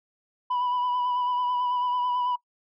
sine tone with vibrato, 987.8 Hz, B5, in tune, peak -21 dBFS, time 0.5-2.36 s, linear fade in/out 10 ms, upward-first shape sine, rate 9.1 Hz, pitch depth 24 cents each way, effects noise-tail reverb RT60 0.1 s tail -23 dB re dry + tanh soft clip ceiling -22 dBFS

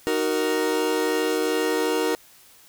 40% pulse chord, D# minor, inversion none, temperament equal with one note detuned, 311.1 / 373.9 / 466.2 Hz, D#4 / F#4 / A#4, 0 / +18 / 0 cents, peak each -26 / -26 / -23 dBFS, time 0.07-2.15 s, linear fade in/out 0 ms, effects white hiss -52 dBFS RMS until 2.68 s

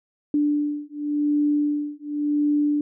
sine beating tone pair, 293.7 / 294.61 Hz, D4 / D4, 0 / +6 cents, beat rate 0.91 Hz, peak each -23 dBFS, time 0.34-2.81 s, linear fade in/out 2 ms, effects none

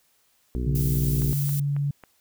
harmonic tone, 61.74 Hz, B1, in tune, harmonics 1 / 2 / 3 / 4 / 5 / 6 / 7, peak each -26 / -33 / -37 / -34 / -39 / -38 / -43 dBFS, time 0.55-1.33 s, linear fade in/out 0 ms
sine tone with pitch glide, 141.1 to 142.57 Hz, C#3 to C#3, +31 to +49 cents, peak -22 dBFS, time 0.66-1.91 s, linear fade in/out 5 ms, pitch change +18 cents, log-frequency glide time 0.79-1.27 s
violet noise, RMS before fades -33 dBFS, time 0.75-1.6 s, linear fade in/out 5 ms
click train, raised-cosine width 0.5 ms, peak -28 dBFS, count 4, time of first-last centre 1.22-2.037 s, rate 3.67 Hz
effects white hiss -65 dBFS RMS until 2.2 s

